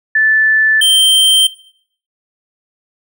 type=tone pair in turn; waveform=sine / square; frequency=1752 / 3134 Hz; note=A6 / G7; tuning=-8 / -1 cents; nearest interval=minor seventh; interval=1007 cents; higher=second; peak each=-8 dBFS; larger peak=neither; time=0.15-0.81 / 0.81-1.47 s; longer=neither; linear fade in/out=5 ms; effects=noise-tail reverb RT60 0.6 s tail -17 dB re dry